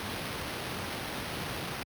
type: noise with sample-and-hold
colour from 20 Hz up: pink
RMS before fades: -36 dBFS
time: 0-1.83 s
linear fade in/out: 0 ms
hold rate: 7350 Hz
effects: high-pass 80 Hz 12 dB/octave